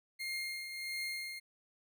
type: tone with tremolo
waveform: 30% pulse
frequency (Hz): 2125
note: C7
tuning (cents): +26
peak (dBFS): -33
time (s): 0.19-1.4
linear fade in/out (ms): 20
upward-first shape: triangle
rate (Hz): 1.5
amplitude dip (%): 55
effects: none